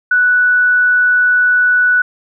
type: tone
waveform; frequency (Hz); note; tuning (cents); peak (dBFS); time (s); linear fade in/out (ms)
sine; 1480; F#6; 0; -8; 0.11-2.02; 5
effects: none